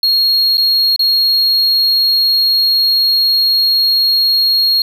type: tone with dropouts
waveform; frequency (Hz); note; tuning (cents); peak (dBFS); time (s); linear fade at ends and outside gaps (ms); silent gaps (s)
triangle; 4281; C8; +39; -8; 0.03-4.82; 2; 0.572-0.579 / 0.962-0.993
effects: none